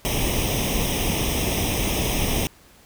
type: noise with comb filter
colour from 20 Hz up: pink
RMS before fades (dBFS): -23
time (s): 0.05-2.47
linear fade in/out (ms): 0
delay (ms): 0.34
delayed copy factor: +0.8
effects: pink hiss -52 dBFS RMS until 2.85 s